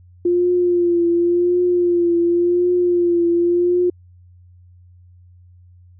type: tone with vibrato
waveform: sine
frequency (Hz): 349.2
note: F4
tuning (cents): 0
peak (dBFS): -13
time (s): 0.25-3.9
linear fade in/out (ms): 5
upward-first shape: triangle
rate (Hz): 0.91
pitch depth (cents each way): 42
effects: added 89 Hz sine -44 dBFS peak until 5.99 s